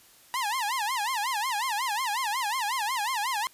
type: tone with vibrato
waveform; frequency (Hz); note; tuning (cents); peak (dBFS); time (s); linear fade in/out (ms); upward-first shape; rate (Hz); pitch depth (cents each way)
sawtooth; 932.3; A#5; 0; -23; 0.34-3.47; 0; sine; 5.5; 240
effects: white hiss -56 dBFS RMS until 3.53 s + resampled to 32000 Hz